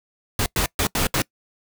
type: noise bursts at uneven times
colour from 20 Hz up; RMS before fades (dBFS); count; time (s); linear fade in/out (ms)
pink; -21; 5; 0.39-0.46 / 0.56-0.66 / 0.79-0.87 / 0.95-1.07 / 1.14-1.22; 2
effects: noise-tail reverb RT60 0.1 s tail -23 dB re dry